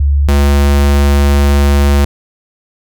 sine / square tone pair in turn, 70.9 / 70.9 Hz, C#2 / C#2, +40 / +40 cents, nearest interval unison, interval 0 cents, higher neither, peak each -7 dBFS, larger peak neither, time 0-0.28 / 0.28-2.05 s, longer second, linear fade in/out 5 ms, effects none

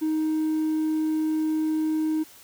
triangle tone, 312.7 Hz, D#4, 9 cents sharp, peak -19 dBFS, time 0.01-2.24 s, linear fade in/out 20 ms, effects tanh soft clip ceiling -17 dBFS + white hiss -50 dBFS RMS until 2.43 s

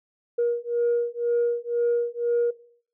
sine beating tone pair, 474 / 476 Hz, A#4 / A#4, +29 / +36 cents, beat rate 2 Hz, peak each -24 dBFS, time 0.38-2.51 s, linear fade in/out 10 ms, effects noise-tail reverb RT60 0.5 s tail -17 dB re dry + tanh soft clip ceiling -16 dBFS

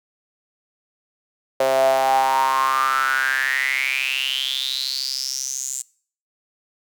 sawtooth tone with high-pass filter sweep, 132.9 Hz, C3, 27 cents sharp, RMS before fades -21 dBFS, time 1.6-5.82 s, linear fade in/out 5 ms, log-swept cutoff 570 to 7500 Hz, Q 9.5, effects noise-tail reverb RT60 0.5 s tail -23 dB re dry

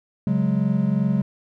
triangle chord, C# suspended fourth, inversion none, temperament equal, 138.59 / 185 / 207.7 Hz, C#3 / F#3 / G#3, 0 / 0 / 0 cents, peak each -22 / -20 / -20 dBFS, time 0.27-1.22 s, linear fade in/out 2 ms, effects none

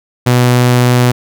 sawtooth tone, 123.47 Hz, B2, in tune, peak -3 dBFS, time 0.26-1.12 s, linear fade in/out 10 ms, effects none

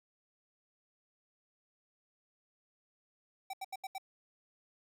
square tone bursts, 770 Hz, G5, 31 cents flat, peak -39 dBFS, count 5, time 3.5-3.982 s, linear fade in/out 5 ms, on 34 ms, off 78 ms, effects none

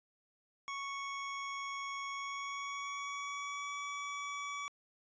25% pulse tone with pitch glide, 1108.7 to 1141.2 Hz, C#6 to C#6, 0 to +50 cents, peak -35 dBFS, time 0.68-4.68 s, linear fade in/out 0 ms, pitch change +50 cents, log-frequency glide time 2.1-3.73 s, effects resampled to 16000 Hz

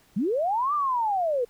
sine linear two-way sweep, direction up then down, 168.9 to 1210 to 460.8 Hz, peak -22 dBFS, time 0.16-1.45 s, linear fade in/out 10 ms, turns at 0.74 s, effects pink hiss -60 dBFS RMS until 1.49 s

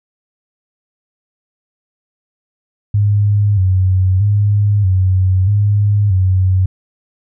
sine tone with vibrato, 98.1 Hz, G2, 2 cents sharp, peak -9 dBFS, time 2.94-6.66 s, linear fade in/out 5 ms, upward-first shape square, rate 0.79 Hz, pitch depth 83 cents each way, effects none

